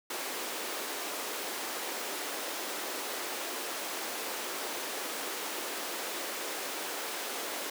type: high-pass noise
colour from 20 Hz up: pink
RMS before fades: -37 dBFS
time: 0.1-7.7 s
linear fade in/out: 5 ms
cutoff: 320 Hz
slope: 24 dB/octave
effects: none